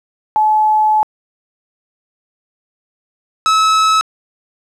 sine / 45% pulse tone pair in turn, 859 / 1295.2 Hz, A5 / E6, -42 / -31 cents, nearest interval perfect fifth, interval 711 cents, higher second, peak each -9 dBFS, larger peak neither, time 0.36-1.03 / 3.46-4.01 s, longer first, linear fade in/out 0 ms, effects low-pass 7000 Hz 12 dB/octave + 8-bit

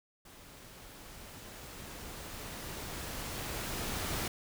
pink noise with level ramp, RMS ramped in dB -54 to -35 dBFS, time 0.25-4.28 s, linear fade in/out 5 ms, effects none

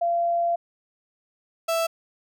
sine / 35% pulse tone pair in turn, 686 / 660.7 Hz, F5 / E5, -31 / +4 cents, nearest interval minor second, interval 65 cents, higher first, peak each -20 dBFS, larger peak neither, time 0.01-0.56 / 1.68-1.87 s, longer first, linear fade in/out 10 ms, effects none

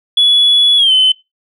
sine tone with pitch glide, 3400 to 3047 Hz, G#7 to G7, +40 to -50 cents, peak -5 dBFS, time 0.17-1.12 s, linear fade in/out 5 ms, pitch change -190 cents, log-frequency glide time 0.77-0.92 s, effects noise-tail reverb RT60 0.2 s tail -20 dB re dry + tanh soft clip ceiling -3 dBFS

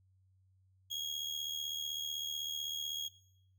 35% pulse tone with amplitude modulation, 3291 Hz, G#7, 16 cents flat, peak -32 dBFS, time 0.9-3.09 s, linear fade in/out 20 ms, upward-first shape sine, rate 75.9 Hz, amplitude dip 65%, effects noise-tail reverb RT60 0.8 s tail -20 dB re dry + added 94 Hz sine -66 dBFS peak until 3.58 s

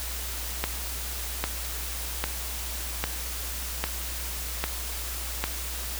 click train, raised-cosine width 0.3 ms, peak -9 dBFS, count 7, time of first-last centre 0.64-5.44 s, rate 1.25 Hz, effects added 60 Hz sine -35 dBFS peak until 5.99 s + white hiss -35 dBFS RMS until 5.99 s

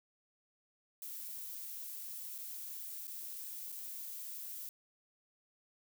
violet noise with dropouts, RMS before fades -45 dBFS, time 1.02-4.69 s, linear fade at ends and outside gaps 1 ms, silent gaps 2.381-2.386 / 3.071-3.078 / 3.719-3.724 s, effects none

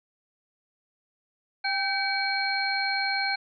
sine tone cluster, 794 / 1548 / 2280 / 4225 Hz, G5 / G6 / C#7 / C8, +22 / -22 / +48 / +16 cents, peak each -30 dBFS, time 1.64-3.36 s, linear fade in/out 10 ms, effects none

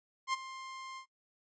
sawtooth tone with ADSR envelope, 1055 Hz, C6, 14 cents sharp, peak -25 dBFS, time 0.27-1.06 s, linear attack 63 ms, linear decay 21 ms, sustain -15 dB, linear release 86 ms, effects noise-tail reverb RT60 0.1 s tail -19 dB re dry + resampled to 16000 Hz

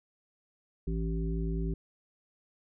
harmonic tone with a mistuned harmonic, 54.9 Hz, A1, 3 cents flat, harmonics 1 / 3 / 5 / 7, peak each -31 / -34 / -41 / -40 dBFS, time 0.87-1.74 s, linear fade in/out 5 ms, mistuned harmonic 1, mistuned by -50 cents, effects none

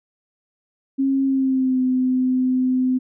sine tone with pitch glide, 270.5 to 255.9 Hz, C#4 to C4, -42 to -38 cents, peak -16 dBFS, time 0.98-2.99 s, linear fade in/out 20 ms, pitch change -96 cents, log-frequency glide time 1.24-1.81 s, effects none

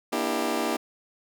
20% pulse chord, E half-diminished seventh, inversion second, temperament just, 237.3 / 296.7 / 329.6 / 395.6 Hz, Bb3 / D4 / E4 / G4, +31 / +18 / 0 / +16 cents, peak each -26 dBFS, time 0.12-0.77 s, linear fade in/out 10 ms, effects none

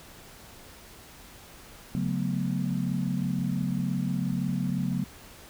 sine tone cluster, 139.5 / 182.8 / 218.9 / 244.8 Hz, C#3 / F#3 / A3 / B3, +11 / -21 / -9 / -15 cents, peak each -31 / -29 / -34 / -33 dBFS, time 1.95-5.04 s, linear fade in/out 0 ms, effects pink hiss -49 dBFS RMS until 5.49 s

